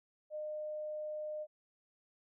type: tone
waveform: sine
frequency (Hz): 609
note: D#5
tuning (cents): -37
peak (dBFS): -38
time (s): 0.3-1.47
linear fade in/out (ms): 50
effects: none